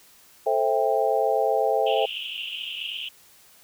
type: chord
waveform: sine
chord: A minor seventh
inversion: none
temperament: just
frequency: 440 / 528 / 660 / 792 Hz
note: A4 / C5 / E5 / G5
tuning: 0 / +16 / +2 / +18 cents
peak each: -25 dBFS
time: 0.46-2.06 s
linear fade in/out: 10 ms
type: band-pass noise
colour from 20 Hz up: pink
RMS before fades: -33 dBFS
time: 1.86-3.09 s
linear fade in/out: 10 ms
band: 2700 to 3200 Hz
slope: 96 dB/octave
effects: white hiss -54 dBFS RMS until 3.63 s